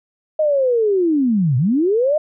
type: linear two-way sweep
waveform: sine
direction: down then up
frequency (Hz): 630 to 116.54 to 630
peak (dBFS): -13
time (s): 0.39-2.18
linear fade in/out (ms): 5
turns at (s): 1.57
effects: none